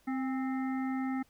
harmonic tone with a mistuned harmonic, 261.6 Hz, C4, in tune, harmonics 1 / 3 / 5 / 7 / 8, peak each -31 / -41 / -45 / -48 / -49 dBFS, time 0.07-1.23 s, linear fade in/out 10 ms, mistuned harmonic 3, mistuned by +39 cents, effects pink hiss -67 dBFS RMS until 1.29 s

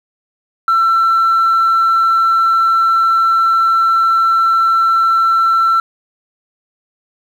sine tone, 1343 Hz, E6, 32 cents sharp, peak -7 dBFS, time 0.68-5.8 s, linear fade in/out 2 ms, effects tanh soft clip ceiling -7 dBFS + 7-bit

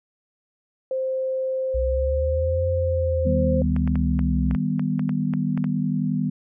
sine tone, 523.3 Hz, C5, in tune, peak -22 dBFS, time 0.91-3.62 s, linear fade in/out 2 ms
sine linear two-way sweep, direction up then down, 61 to 87.31 to 65.4 Hz, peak -22 dBFS, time 1.74-4.56 s, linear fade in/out 10 ms, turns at 2.67 s
sine chord, Eb augmented, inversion none, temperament equal, 155.56 / 196 / 246.9 Hz, Eb3 / G3 / B3, 0 / 0 / 0 cents, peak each -25 dBFS, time 3.25-6.3 s, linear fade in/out 10 ms
clicks, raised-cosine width 0.5 ms, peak -20 dBFS, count 12, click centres 3.764 / 3.876 / 3.956 / 4.192 / 4.511 / 4.549 / 4.795 / 4.994 / 5.093 / 5.337 / 5.576 / 5.642 s
effects none

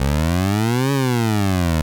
20% pulse exponential two-way sweep, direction up then down, 66 to 141 to 76.9 Hz, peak -11 dBFS, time 0-1.82 s, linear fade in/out 5 ms, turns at 0.92 s, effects none

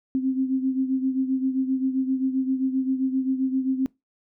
sine beating tone pair, 261.6 / 269.2 Hz, C4 / C4, 0 / +49 cents, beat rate 7.6 Hz, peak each -22 / -28 dBFS, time 0.15-3.86 s, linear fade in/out 0 ms, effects noise-tail reverb RT60 0.2 s tail -23 dB re dry

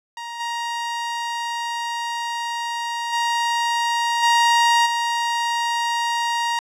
sawtooth tone with level steps, 939 Hz, A#5, 12 cents sharp, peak -26 / -20 / -15 / -10 / -16 dBFS, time 0.17-6.59 s, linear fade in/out 2 ms, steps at 0.39 / 3.12 / 4.22 / 4.85 s, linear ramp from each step 20 ms, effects low-pass 7000 Hz 12 dB/octave

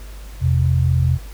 sine tone pair together, 85 / 129.53 Hz, F2 / C3, -46 / -17 cents, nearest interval perfect fifth, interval 729 cents, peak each -16 dBFS, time 0.4-1.19 s, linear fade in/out 50 ms, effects added 50 Hz sine -32 dBFS peak until 1.33 s + pink hiss -44 dBFS RMS until 1.33 s

